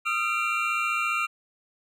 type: tone cluster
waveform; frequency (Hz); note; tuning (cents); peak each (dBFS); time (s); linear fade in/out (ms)
triangle; 1246 / 1361 / 2367 / 2748; D#6 / F6 / D7 / F7; +2 / -45 / +13 / -29; -28; 0.05-1.27; 20
effects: none